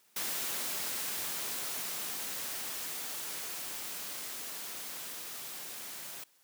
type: noise with level ramp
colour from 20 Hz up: white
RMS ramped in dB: -35 to -44 dBFS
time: 0.16-6.24 s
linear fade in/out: 5 ms
effects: white hiss -67 dBFS RMS until 6.43 s + high-pass 150 Hz 12 dB/octave